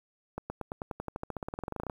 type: accelerating click train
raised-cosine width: 1 ms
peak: -21 dBFS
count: 24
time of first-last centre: 0.38-1.898 s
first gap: 120 ms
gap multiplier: 0.94
effects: 9-bit